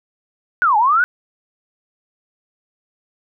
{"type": "linear two-way sweep", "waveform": "sine", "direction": "down then up", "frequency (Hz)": [1519, 809, 1519], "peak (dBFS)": -11, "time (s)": [0.62, 1.04], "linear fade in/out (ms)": 0, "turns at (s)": 0.77, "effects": []}